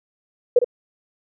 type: tone with echo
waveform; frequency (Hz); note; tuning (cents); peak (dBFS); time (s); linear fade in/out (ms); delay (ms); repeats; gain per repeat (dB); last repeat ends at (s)
sine; 489; B4; -17; -8; 0.56-0.59; 5; 55; 1; -8; 0.645
effects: none